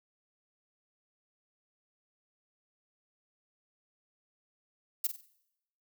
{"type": "noise with echo", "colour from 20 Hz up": "violet", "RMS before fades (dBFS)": -29, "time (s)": [5.04, 5.07], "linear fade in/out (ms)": 5, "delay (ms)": 47, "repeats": 4, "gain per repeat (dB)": -9, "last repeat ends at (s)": 5.258, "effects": ["noise-tail reverb RT60 0.8 s tail -19 dB re dry"]}